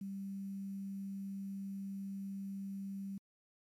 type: tone with quantisation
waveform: sine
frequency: 196 Hz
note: G3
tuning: in tune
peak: -40 dBFS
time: 0.01-3.18 s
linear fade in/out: 5 ms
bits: 11
effects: AAC 64 kbps